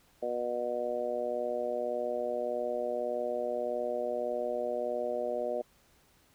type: harmonic tone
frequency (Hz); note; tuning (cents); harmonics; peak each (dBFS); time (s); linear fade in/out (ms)
121.7; B2; -25; 2 / 3 / 4 / 5 / 6; -44 / -40 / -35 / -33 / -41; 0.22-5.62; 10
effects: pink hiss -65 dBFS RMS until 6.34 s